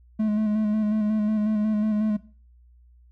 triangle tone with vibrato, 213.4 Hz, G#3, 47 cents sharp, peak -18 dBFS, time 0.19-2.17 s, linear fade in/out 10 ms, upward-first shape square, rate 5.5 Hz, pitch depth 25 cents each way, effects noise-tail reverb RT60 0.4 s tail -18 dB re dry + added 60 Hz sine -51 dBFS peak until 3.11 s

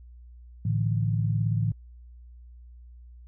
sine chord, A suspended fourth, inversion none, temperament just, 110 / 146.67 / 165 Hz, A2 / D3 / E3, 0 / -2 / +2 cents, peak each -24 / -30 / -30 dBFS, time 0.65-1.72 s, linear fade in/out 5 ms, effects added 60 Hz sine -45 dBFS peak until 3.27 s

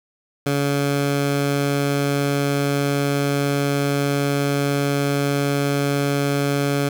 15% pulse tone, 141.6 Hz, C#3, 37 cents sharp, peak -12 dBFS, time 0.46-6.89 s, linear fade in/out 5 ms, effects none

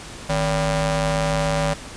sawtooth ring-modulated tone, 207.7 Hz, G#3, in tune, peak -12 dBFS, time 0.29-1.74 s, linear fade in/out 10 ms, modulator 365 Hz, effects pink hiss -37 dBFS RMS until 1.96 s + resampled to 22050 Hz

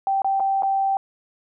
sine tone with dropouts, 780 Hz, G5, 9 cents flat, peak -18 dBFS, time 0.07-0.97 s, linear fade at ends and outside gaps 1 ms, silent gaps 0.219-0.245 / 0.398-0.403 / 0.623-0.632 s, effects none

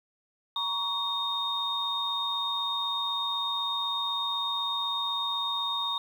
sine tone cluster, 940 / 1124 / 3696 Hz, A#5 / C#6 / A#7, +14 / +24 / -16 cents, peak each -35 / -35 / -29 dBFS, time 0.56-5.98 s, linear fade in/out 2 ms, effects 9-bit

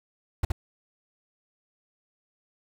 brown noise with echo, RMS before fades -22 dBFS, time 0.43-0.45 s, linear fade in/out 5 ms, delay 70 ms, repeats 1, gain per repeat -2 dB, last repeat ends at 0.52 s, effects none

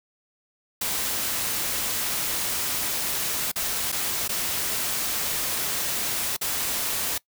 white noise with dropouts, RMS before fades -27 dBFS, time 0.81-7.18 s, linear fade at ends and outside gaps 5 ms, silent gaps 3.517-3.558 / 3.919-3.924 / 4.279-4.291 / 6.366-6.412 s, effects noise-tail reverb RT60 0.1 s tail -22 dB re dry

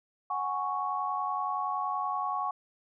sine chord, F# suspended second, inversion none, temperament equal, 740 / 830.6 / 1108.7 Hz, F#5 / G#5 / C#6, 0 / 0 / 0 cents, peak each -35 / -35 / -31 dBFS, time 0.3-2.51 s, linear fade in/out 5 ms, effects none

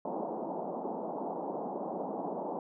white band-pass noise, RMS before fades -37 dBFS, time 0.05-2.59 s, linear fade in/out 2 ms, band 180 to 890 Hz, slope 48 dB/octave, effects none

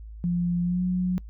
sine tone with pitch glide, 174.61 to 181.71 Hz, F3 to F#3, 0 to -31 cents, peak -22 dBFS, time 0.24-1.18 s, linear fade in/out 0 ms, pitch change +69 cents, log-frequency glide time 0.63-0.82 s, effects noise-tail reverb RT60 0.1 s tail -26 dB re dry + added 54 Hz sine -38 dBFS peak until 1.29 s

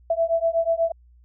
sine beating tone pair, 659.3 / 667.5 Hz, E5 / E5, 0 / +22 cents, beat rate 8.2 Hz, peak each -22 dBFS, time 0.1-0.92 s, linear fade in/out 5 ms, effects added 60 Hz sine -50 dBFS peak until 1.24 s

